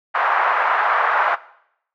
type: band-pass noise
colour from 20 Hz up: white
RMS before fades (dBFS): -18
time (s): 0.14-1.36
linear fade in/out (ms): 20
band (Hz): 720 to 1500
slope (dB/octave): 24
effects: noise-tail reverb RT60 0.7 s tail -18 dB re dry